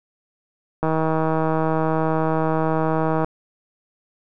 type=click train; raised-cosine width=1 ms; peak=-8 dBFS; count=385; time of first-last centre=0.83-3.245 s; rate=159 Hz; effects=none